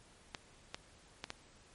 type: clicks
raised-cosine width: 0.2 ms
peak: -22 dBFS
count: 4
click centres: 0.348 / 0.745 / 1.241 / 1.304 s
effects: pink hiss -62 dBFS RMS until 1.74 s + MP3 48 kbps